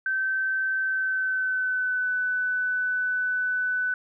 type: tone with pitch glide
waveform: sine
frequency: 1544 to 1500 Hz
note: G6 to F#6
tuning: -27 to +23 cents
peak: -23 dBFS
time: 0.06-3.94 s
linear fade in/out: 2 ms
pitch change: -50 cents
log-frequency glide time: 0.8-2.07 s
effects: none